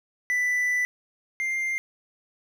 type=tone pair in turn; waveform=triangle; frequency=1984 / 2102 Hz; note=B6 / C7; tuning=+7 / +7 cents; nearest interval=minor second; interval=100 cents; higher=second; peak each=-20 / -23 dBFS; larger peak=first; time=0.3-0.85 / 1.4-1.78 s; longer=first; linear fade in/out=0 ms; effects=none